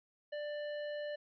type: tone with hard clipping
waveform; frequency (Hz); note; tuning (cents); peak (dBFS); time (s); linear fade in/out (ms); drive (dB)
sine; 591; D5; +11; -40; 0.32-1.16; 10; 13
effects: resampled to 11025 Hz